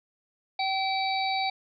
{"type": "harmonic tone with a mistuned harmonic", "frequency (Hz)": 770, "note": "G5", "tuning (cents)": -31, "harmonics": [1, 3, 5, 6], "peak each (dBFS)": [-27, -32, -34, -35], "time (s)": [0.59, 1.5], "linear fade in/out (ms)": 5, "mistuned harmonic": 6, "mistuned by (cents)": -26, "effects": []}